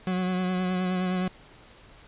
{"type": "tone with vibrato", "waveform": "40% pulse", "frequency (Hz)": 183.5, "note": "F#3", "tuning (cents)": -14, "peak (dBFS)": -24, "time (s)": [0.07, 1.28], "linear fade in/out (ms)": 2, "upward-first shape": "triangle", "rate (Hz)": 9.6, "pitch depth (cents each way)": 30, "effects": ["pink hiss -52 dBFS RMS until 2.07 s", "resampled to 8000 Hz"]}